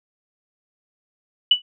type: tone with exponential decay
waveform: sine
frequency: 2961 Hz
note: F#7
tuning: 1 cent sharp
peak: -7 dBFS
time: 1.51-1.62 s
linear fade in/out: 5 ms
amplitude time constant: 22 ms
effects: none